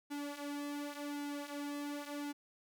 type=tone with flanger; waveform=sawtooth; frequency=289 Hz; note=D4; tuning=28 cents flat; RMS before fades=-42 dBFS; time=0.1-2.33 s; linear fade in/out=20 ms; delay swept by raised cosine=1.6 to 5.6 ms; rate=0.9 Hz; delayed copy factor=-0.7; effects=none